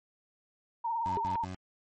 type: tone with vibrato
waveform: sine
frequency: 918 Hz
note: A#5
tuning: 27 cents flat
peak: -29 dBFS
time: 0.84-1.45 s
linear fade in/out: 10 ms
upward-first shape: sine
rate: 18 Hz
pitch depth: 58 cents each way
type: tone bursts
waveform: 20% pulse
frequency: 92.5 Hz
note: F#2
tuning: in tune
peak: -33 dBFS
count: 3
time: 1.06-1.546 s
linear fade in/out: 0 ms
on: 110 ms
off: 78 ms
type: tone with exponential decay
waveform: sine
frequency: 404.3 Hz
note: G#4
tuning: 46 cents flat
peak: -29 dBFS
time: 1.17-1.26 s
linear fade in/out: 0 ms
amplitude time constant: 18 ms
type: click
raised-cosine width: 0.5 ms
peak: -26 dBFS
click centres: 1.355 s
effects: MP3 32 kbps